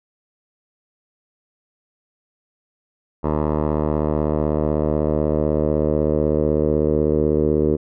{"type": "tone with low-pass filter sweep", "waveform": "10% pulse", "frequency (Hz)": 76.1, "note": "D#2", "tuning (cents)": -38, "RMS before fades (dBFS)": -19, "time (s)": [3.23, 7.77], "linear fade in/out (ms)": 20, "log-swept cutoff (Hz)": [840, 430], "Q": 3.1, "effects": []}